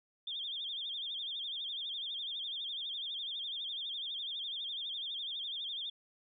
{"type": "tone with vibrato", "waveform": "sine", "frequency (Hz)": 3400, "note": "G#7", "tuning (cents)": 40, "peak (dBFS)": -37, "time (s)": [0.27, 5.9], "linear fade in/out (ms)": 5, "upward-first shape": "sine", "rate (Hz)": 12, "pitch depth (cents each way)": 130, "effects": []}